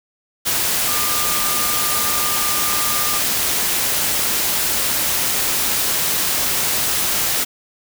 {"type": "tone in noise", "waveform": "sine", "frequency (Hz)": 1203, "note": "D6", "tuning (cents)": 41, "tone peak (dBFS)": -26, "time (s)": [0.87, 3.2], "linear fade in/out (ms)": 20, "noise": "white", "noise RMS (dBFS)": -19, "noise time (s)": [0.45, 7.45], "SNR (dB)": -10, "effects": []}